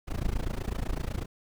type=noise with amplitude modulation; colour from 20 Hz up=brown; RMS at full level=-27 dBFS; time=0.07-1.26 s; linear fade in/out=20 ms; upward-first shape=sine; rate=28 Hz; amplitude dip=95%; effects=none